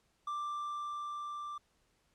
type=tone with level ramp; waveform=triangle; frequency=1179 Hz; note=D6; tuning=6 cents sharp; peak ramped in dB=-33 to -38 dBFS; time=0.27-1.58 s; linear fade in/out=5 ms; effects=pink hiss -74 dBFS RMS until 2.14 s + low-pass 10000 Hz 12 dB/octave